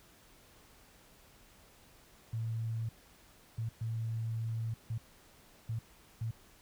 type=tone bursts at uneven times; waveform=sine; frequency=113.2 Hz; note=A2; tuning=50 cents sharp; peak=-33 dBFS; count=6; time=2.33-2.89 / 3.58-3.69 / 3.81-4.74 / 4.9-4.98 / 5.69-5.79 / 6.21-6.31 s; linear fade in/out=5 ms; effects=pink hiss -61 dBFS RMS until 6.61 s